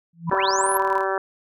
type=tone with exponential growth; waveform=sine; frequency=167.7 Hz; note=E3; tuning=30 cents sharp; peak=-20 dBFS; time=0.13-0.3 s; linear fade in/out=5 ms; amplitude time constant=36 ms
type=tone with tremolo; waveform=sine; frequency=987.8 Hz; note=B5; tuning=in tune; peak=-19 dBFS; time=0.27-1.05 s; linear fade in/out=50 ms; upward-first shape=square; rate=19 Hz; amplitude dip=80%
type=harmonic tone; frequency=192.5 Hz; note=G3; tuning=31 cents flat; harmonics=2 / 3 / 4 / 5 / 6 / 7 / 8 / 9; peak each=-26 / -28 / -29 / -30 / -31 / -31 / -32 / -33 dBFS; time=0.31-1.18 s; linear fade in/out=2 ms
type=linear sweep; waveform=sine; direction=up; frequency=48.71 to 11880 Hz; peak=-25 dBFS; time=0.32-0.78 s; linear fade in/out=10 ms
effects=none